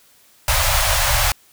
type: band-stop noise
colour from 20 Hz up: pink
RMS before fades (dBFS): -17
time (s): 0.48-1.32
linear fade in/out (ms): 2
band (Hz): 120 to 550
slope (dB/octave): 96
effects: white hiss -53 dBFS RMS until 1.52 s